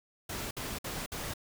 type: noise bursts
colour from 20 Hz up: pink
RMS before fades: -38 dBFS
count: 4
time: 0.29-1.338 s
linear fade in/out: 5 ms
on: 220 ms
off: 56 ms
effects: none